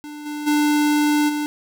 square tone with level steps, 297 Hz, D4, 20 cents sharp, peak -33 / -27 / -16 / -22 dBFS, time 0.04-1.46 s, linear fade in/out 0 ms, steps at 0.25 / 0.46 / 1.28 s, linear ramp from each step 20 ms, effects none

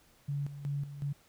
sine tone with tremolo, 142.3 Hz, C#3, 46 cents sharp, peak -31 dBFS, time 0.28-1.13 s, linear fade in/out 10 ms, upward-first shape square, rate 2.7 Hz, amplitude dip 70%, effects pink hiss -64 dBFS RMS until 1.28 s

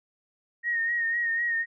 sine tone with vibrato, 1864.7 Hz, A#6, in tune, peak -24 dBFS, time 0.63-1.66 s, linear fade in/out 50 ms, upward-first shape sine, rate 4 Hz, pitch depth 38 cents each way, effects none

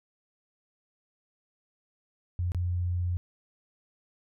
sine tone with dropouts, 88.5 Hz, F2, 23 cents sharp, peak -26 dBFS, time 2.39-3.17 s, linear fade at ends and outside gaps 0 ms, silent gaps 2.519-2.547 s, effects none

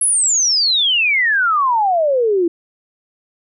sine exponential sweep, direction down, 11000 to 329.6 Hz, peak -12 dBFS, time 0.01-2.48 s, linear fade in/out 5 ms, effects none

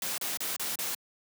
white noise bursts, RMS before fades -33 dBFS, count 5, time 0.02-0.948 s, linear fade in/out 2 ms, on 160 ms, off 32 ms, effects high-pass 150 Hz 12 dB/octave

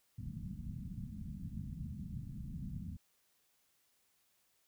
white low-pass noise, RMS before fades -44 dBFS, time 0.18-2.97 s, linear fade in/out 5 ms, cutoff 220 Hz, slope 48 dB/octave, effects white hiss -75 dBFS RMS until 4.67 s

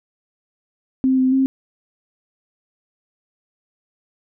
sine tone with pitch steps, 261.7 / 258.9 / 266.2 Hz, C4 / C4 / C4, 0 / -18 / +30 cents, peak -13 dBFS, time 1.04-1.46 s, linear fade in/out 0 ms, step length 140 ms, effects none

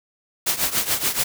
white noise with tremolo, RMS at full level -19 dBFS, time 0.46-1.24 s, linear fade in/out 10 ms, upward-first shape triangle, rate 7 Hz, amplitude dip 85%, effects none

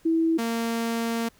sine / sawtooth tone pair in turn, 326.7 / 230.2 Hz, E4 / A#3, -15 / -22 cents, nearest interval tritone, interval 607 cents, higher first, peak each -19 / -21 dBFS, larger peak first, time 0.05-0.38 / 0.38-1.29 s, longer second, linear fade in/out 10 ms, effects pink hiss -59 dBFS RMS until 1.39 s

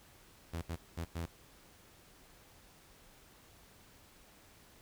sawtooth tone bursts at uneven times, 83.9 Hz, E2, 31 cents sharp, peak -33 dBFS, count 4, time 0.53-0.62 / 0.69-0.76 / 0.97-1.05 / 1.15-1.26 s, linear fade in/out 10 ms, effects pink hiss -61 dBFS RMS until 4.81 s

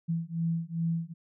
sine beating tone pair, 164.81 / 167.31 Hz, E3 / E3, 0 / +26 cents, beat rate 2.5 Hz, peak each -31 dBFS, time 0.08-1.14 s, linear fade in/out 20 ms, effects none

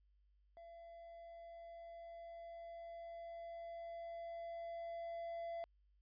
triangle tone with level ramp, 676 Hz, E5, 43 cents sharp, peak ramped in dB -52 to -40 dBFS, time 0.57-5.64 s, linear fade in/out 0 ms, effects added 50 Hz sine -70 dBFS peak until 6.01 s + resampled to 11025 Hz

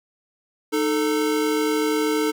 square tone pair together, 307.4 / 440 Hz, D#4 / A4, -21 / 0 cents, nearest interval tritone, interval 621 cents, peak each -23 dBFS, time 0.72-2.32 s, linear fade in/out 20 ms, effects none

